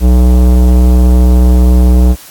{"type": "tone with tanh clipping", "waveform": "sine", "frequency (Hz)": 61.74, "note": "B1", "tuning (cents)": 0, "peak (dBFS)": -5, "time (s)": [0, 2.16], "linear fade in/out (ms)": 50, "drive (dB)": 18, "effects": ["white hiss -34 dBFS RMS until 2.3 s", "AAC 64 kbps"]}